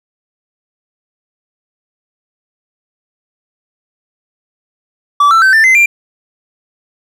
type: tone with pitch steps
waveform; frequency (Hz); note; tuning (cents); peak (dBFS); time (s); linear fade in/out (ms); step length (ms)
triangle; 1155 / 1334.4 / 1541.7 / 1781.3 / 2058 / 2378; D6 / E6 / G6 / A6 / C7 / D7; -29 / +21 / -29 / +21 / -29 / +21; -3; 5.2-5.86; 5; 110
effects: none